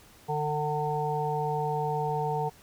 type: harmonic tone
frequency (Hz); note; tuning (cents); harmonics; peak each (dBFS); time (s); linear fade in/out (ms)
150; D3; +37; 1 / 3 / 5 / 6; -32 / -32 / -32 / -32; 0.28-2.5; 20
effects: pink hiss -55 dBFS RMS until 2.62 s